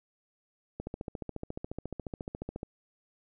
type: click train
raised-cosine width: 2 ms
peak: -23 dBFS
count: 27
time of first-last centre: 0.8-2.631 s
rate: 14.2 Hz
effects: none